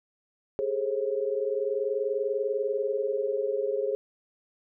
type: tone cluster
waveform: sine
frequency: 407.8 / 428.1 / 538 Hz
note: G#4 / A4 / C5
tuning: -32 / -47 / +48 cents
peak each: -30 dBFS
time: 0.59-3.95 s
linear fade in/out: 0 ms
effects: none